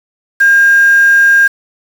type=tone with quantisation; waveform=sine; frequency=1610 Hz; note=G6; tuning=46 cents sharp; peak=-4 dBFS; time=0.4-1.48 s; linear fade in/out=10 ms; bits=4; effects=none